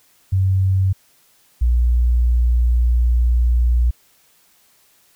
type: tone pair in turn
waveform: sine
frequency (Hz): 95 / 59.85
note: F#2 / A#1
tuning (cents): +46 / +46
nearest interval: minor sixth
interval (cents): 800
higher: first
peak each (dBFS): -13 / -12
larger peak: second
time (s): 0.32-0.93 / 1.61-3.91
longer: second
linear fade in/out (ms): 10
effects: white hiss -56 dBFS RMS until 5.15 s